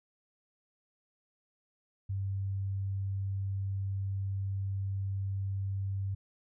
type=tone; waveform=sine; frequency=97.6 Hz; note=G2; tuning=7 cents flat; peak=-31 dBFS; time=2.09-6.15 s; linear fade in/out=10 ms; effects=none